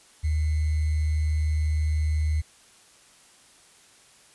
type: tone with sample-and-hold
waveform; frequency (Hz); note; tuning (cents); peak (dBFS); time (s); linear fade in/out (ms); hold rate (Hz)
sine; 77; D#2; -17; -21; 0.23-2.42; 20; 2100
effects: white hiss -55 dBFS RMS until 4.34 s + resampled to 24000 Hz